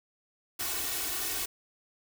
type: noise with comb filter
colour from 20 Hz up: white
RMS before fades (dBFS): -33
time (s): 0.59-1.46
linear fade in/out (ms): 10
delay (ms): 2.7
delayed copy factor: +1
effects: none